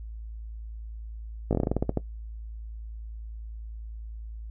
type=slowing click train; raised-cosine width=2 ms; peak=-11 dBFS; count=12; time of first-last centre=1.51-1.973 s; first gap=18 ms; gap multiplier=1.16; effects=noise-tail reverb RT60 0.1 s tail -17 dB re dry + added 55 Hz sine -36 dBFS peak until 4.5 s